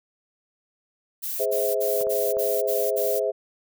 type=noise bursts; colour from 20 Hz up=violet; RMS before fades=-30 dBFS; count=7; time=1.22-3.2 s; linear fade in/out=20 ms; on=240 ms; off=50 ms
type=chord; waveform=sine; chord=Ab augmented; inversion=none; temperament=just; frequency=415.3 / 519.1 / 648.9 Hz; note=Ab4 / C5 / E5; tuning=0 / -14 / -27 cents; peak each=-26 dBFS; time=1.39-3.32 s; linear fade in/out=20 ms
type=clicks; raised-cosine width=1 ms; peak=-26 dBFS; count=3; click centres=2.011 / 2.069 / 2.369 s
effects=none